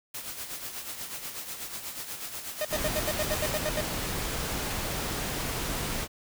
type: noise with tremolo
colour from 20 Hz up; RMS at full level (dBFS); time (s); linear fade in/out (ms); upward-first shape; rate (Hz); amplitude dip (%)
white; -36; 0.14-3.59; 5; sine; 8.2; 55
type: tone bursts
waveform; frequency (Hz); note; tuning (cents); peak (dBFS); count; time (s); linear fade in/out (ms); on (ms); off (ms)
45% pulse; 613; D#5; -26; -27; 11; 2.61-3.808; 2; 38; 78
type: noise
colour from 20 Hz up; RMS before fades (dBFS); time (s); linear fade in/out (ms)
pink; -32; 2.69-6.08; 50
effects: none